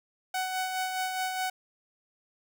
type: tone with tremolo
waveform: sawtooth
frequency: 747 Hz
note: F#5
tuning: 16 cents sharp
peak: -24 dBFS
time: 0.34-1.5 s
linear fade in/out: 5 ms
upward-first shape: sine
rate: 4.8 Hz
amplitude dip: 40%
effects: none